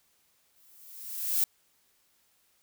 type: noise with exponential growth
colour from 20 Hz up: violet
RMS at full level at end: -24 dBFS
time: 0.56-1.44 s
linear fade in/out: 2 ms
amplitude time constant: 190 ms
effects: white hiss -69 dBFS RMS until 2.62 s